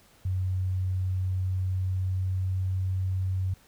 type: tone with pitch glide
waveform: sine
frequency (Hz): 93 to 93.7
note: F#2 to F#2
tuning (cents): +9 to +22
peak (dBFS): -25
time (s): 0.25-3.54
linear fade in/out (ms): 5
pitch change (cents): +13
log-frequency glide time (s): 1.19-2.88
effects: pink hiss -59 dBFS RMS until 3.67 s